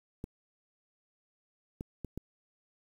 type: clicks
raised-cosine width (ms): 3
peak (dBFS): -25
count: 4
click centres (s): 0.241 / 1.809 / 2.047 / 2.176
effects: 9-bit